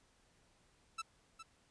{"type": "tone with echo", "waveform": "sawtooth", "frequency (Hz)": 1322, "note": "E6", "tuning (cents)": 5, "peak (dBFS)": -35, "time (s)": [0.98, 1.02], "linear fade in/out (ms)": 10, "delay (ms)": 410, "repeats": 1, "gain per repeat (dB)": -10, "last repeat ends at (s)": 1.43, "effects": ["pink hiss -71 dBFS RMS until 1.7 s", "resampled to 22050 Hz"]}